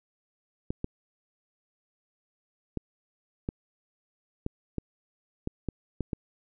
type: clicks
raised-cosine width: 3 ms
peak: -17 dBFS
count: 10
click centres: 0.705 / 0.844 / 2.773 / 3.489 / 4.464 / 4.783 / 5.474 / 5.687 / 6.007 / 6.132 s
effects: none